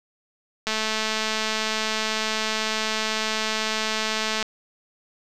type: click train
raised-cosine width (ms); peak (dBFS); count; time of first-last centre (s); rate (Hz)
0.2; -8; 820; 0.67-4.427; 218
effects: none